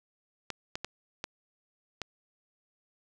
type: clicks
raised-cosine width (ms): 0.2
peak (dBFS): -17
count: 5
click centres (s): 0.503 / 0.755 / 0.846 / 1.241 / 2.017
effects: none